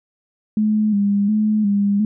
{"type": "tone with vibrato", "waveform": "sine", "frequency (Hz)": 207.7, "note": "G#3", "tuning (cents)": 0, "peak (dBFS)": -14, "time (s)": [0.57, 2.05], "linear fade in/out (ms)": 2, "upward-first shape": "square", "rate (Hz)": 1.4, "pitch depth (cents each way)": 50, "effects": []}